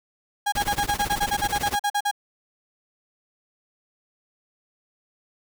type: tone bursts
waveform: 35% pulse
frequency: 820 Hz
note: G#5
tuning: 22 cents flat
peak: -19 dBFS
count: 16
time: 0.46-2.113 s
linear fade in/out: 10 ms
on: 63 ms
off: 43 ms
type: noise with tremolo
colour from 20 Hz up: pink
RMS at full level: -27 dBFS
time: 0.55-1.76 s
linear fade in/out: 5 ms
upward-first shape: triangle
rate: 18 Hz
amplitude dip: 95%
effects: none